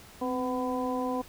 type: harmonic tone with a mistuned harmonic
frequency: 250.9 Hz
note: B3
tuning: 28 cents sharp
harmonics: 1 / 2 / 3 / 4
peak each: -31 / -33 / -36 / -35 dBFS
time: 0.21-1.22 s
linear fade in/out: 10 ms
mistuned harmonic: 1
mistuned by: +51 cents
effects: pink hiss -51 dBFS RMS until 1.28 s